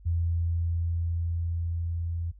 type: tone with level ramp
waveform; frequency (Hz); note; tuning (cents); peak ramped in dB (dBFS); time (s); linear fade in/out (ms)
sine; 84.4; E2; +41; -23 to -28; 0.05-2.32; 20
effects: added 50 Hz sine -48 dBFS peak until 2.39 s